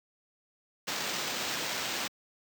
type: noise with sample-and-hold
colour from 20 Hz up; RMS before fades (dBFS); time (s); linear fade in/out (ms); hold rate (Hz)
white; -34; 0.87-2.08; 10; 11025
effects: high-pass 150 Hz 12 dB/octave